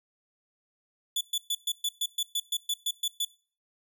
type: tone bursts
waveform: sawtooth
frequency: 3460 Hz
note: A7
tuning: 30 cents flat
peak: -23 dBFS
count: 13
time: 1.16-3.25 s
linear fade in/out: 5 ms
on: 50 ms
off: 120 ms
effects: noise-tail reverb RT60 0.4 s tail -21 dB re dry